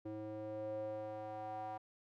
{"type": "tone with band-pass filter sweep", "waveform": "square", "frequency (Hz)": 107.5, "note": "A2", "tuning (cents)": -40, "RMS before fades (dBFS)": -44, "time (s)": [0.05, 1.78], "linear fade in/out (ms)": 10, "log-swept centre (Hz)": [400, 810], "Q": 5.3, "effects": []}